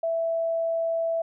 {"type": "tone", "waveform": "sine", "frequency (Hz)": 661, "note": "E5", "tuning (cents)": 5, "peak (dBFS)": -23, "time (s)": [0.03, 1.22], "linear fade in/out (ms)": 5, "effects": []}